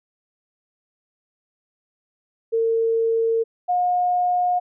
sine tone pair in turn, 454.3 / 717.8 Hz, A#4 / F5, -45 / +47 cents, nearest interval minor sixth, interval 792 cents, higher second, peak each -17 dBFS, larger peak neither, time 2.52-3.44 / 3.68-4.6 s, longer neither, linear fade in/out 20 ms, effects none

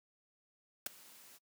white noise with ADSR envelope, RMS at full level -34 dBFS, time 0.86-1.39 s, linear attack 3 ms, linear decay 12 ms, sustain -24 dB, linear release 32 ms, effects noise-tail reverb RT60 0.1 s tail -25 dB re dry + high-pass 150 Hz 12 dB/octave

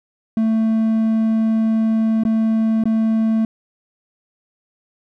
triangle tone with dropouts, 222.1 Hz, A3, 16 cents sharp, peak -12 dBFS, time 0.37-3.45 s, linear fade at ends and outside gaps 2 ms, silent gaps 2.236-2.251 / 2.838-2.855 s, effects none

